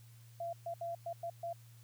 sine tone bursts at uneven times, 681 Hz, F5, 44 cents flat, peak -37 dBFS, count 6, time 0.4-0.53 / 0.66-0.74 / 0.81-0.95 / 1.06-1.13 / 1.23-1.3 / 1.43-1.53 s, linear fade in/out 5 ms, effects added 116 Hz sine -55 dBFS peak until 1.83 s + white hiss -66 dBFS RMS until 1.83 s

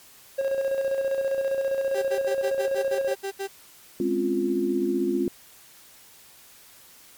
triangle tone with tremolo, 543 Hz, C#5, 36 cents flat, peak -19 dBFS, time 0.38-3.14 s, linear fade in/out 10 ms, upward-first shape square, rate 15 Hz, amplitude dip 45%
35% pulse tone bursts, 392 Hz, G4, in tune, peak -26 dBFS, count 10, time 1.94-3.477 s, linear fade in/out 20 ms, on 88 ms, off 73 ms
sine chord, Db major seventh, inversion second, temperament equal, 207.7 / 261.6 / 277.2 / 349.2 Hz, Ab3 / C4 / Db4 / F4, 0 / 0 / 0 / 0 cents, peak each -30 / -28 / -30 / -24 dBFS, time 4-5.28 s, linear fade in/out 2 ms
effects white hiss -51 dBFS RMS until 7.17 s + MP3 96 kbps

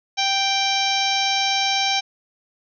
harmonic tone, 784 Hz, G5, in tune, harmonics 1 / 2 / 3 / 4 / 5 / 6 / 7 / 8, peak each -23 / -33 / -25 / -26 / -25 / -33 / -27 / -32 dBFS, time 0.17-2.01 s, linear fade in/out 20 ms, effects none

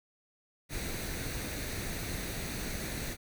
pink noise with comb filter, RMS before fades -37 dBFS, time 0.69-3.17 s, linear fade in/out 50 ms, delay 0.48 ms, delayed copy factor +0.5, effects none

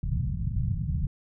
white low-pass noise, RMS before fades -28 dBFS, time 0.03-1.07 s, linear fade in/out 2 ms, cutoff 170 Hz, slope 48 dB/octave, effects none

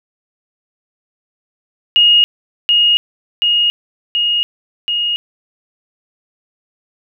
sine tone with echo, 2865 Hz, F7, 44 cents sharp, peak -6 dBFS, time 1.96-2.24 s, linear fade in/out 0 ms, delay 730 ms, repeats 4, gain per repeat -2 dB, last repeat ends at 5.16 s, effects none

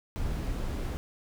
brown noise, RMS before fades -32 dBFS, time 0.16-0.97 s, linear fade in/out 0 ms, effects none

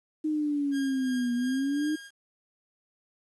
sine linear two-way sweep, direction down then up, 311.1 to 239.4 to 311.1 Hz, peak -25 dBFS, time 0.24-1.96 s, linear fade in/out 10 ms, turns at 1.34 s
sawtooth tone with tremolo, 1621 Hz, G#6, 42 cents flat, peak -34 dBFS, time 0.71-2.11 s, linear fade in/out 50 ms, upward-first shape sine, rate 2.8 Hz, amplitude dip 50%
effects resampled to 24000 Hz + 10-bit

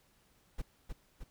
brown noise with echo, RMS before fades -36 dBFS, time 0.58-0.62 s, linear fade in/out 10 ms, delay 310 ms, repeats 2, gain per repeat -4 dB, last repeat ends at 1.24 s, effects pink hiss -69 dBFS RMS until 1.3 s

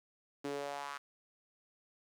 sawtooth tone with high-pass filter sweep, 142 Hz, C#3, 42 cents sharp, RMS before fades -41 dBFS, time 0.44-0.98 s, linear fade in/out 10 ms, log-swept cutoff 320 to 1300 Hz, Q 3, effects low-pass 9000 Hz 12 dB/octave + 11-bit

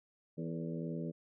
harmonic tone with a mistuned harmonic, 82.41 Hz, E2, in tune, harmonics 2 / 3 / 4 / 5 / 6 / 7, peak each -39 / -43 / -45 / -47 / -49 / -50 dBFS, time 0.37-1.12 s, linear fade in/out 20 ms, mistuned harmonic 5, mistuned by +56 cents, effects none

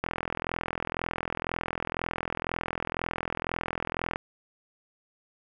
click train, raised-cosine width 0.5 ms, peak -14 dBFS, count 174, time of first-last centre 0.04-4.159 s, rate 42 Hz, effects none

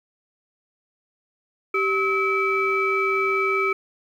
sine tone cluster, 388.7 / 1287 / 2308 Hz, G4 / E6 / D7, -15 / -42 / -31 cents, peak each -23 dBFS, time 1.74-3.73 s, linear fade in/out 5 ms, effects tanh soft clip ceiling -10 dBFS + 9-bit

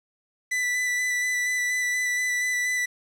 45% pulse tone with vibrato, 1984 Hz, B6, 7 cents sharp, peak -23 dBFS, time 0.51-2.86 s, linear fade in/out 10 ms, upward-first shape square, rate 4.2 Hz, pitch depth 12 cents each way, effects low-pass 10000 Hz 12 dB/octave + 9-bit

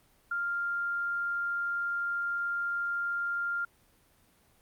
sine tone, 1396.9 Hz, F6, in tune, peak -29 dBFS, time 0.31-3.65 s, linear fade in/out 5 ms, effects pink hiss -65 dBFS RMS until 4.61 s + Opus 32 kbps

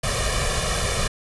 pink noise with comb filter, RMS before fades -23 dBFS, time 0.03-1.08 s, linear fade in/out 10 ms, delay 1.7 ms, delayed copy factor +0.85, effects resampled to 24000 Hz

